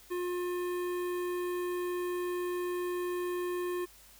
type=tone with notch filter; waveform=square; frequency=356.1 Hz; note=F4; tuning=34 cents sharp; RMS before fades=-34 dBFS; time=0.1-3.86 s; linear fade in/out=20 ms; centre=5300 Hz; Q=0.56; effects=added 50 Hz sine -63 dBFS peak until 4.19 s + white hiss -57 dBFS RMS until 4.19 s